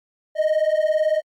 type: beating tone pair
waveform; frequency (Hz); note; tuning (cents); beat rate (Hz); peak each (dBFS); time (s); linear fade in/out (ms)
triangle; 612 / 630; D#5 / D#5; -29 / +21; 18; -16; 0.35-1.22; 50
effects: tanh soft clip ceiling -12 dBFS + MP3 64 kbps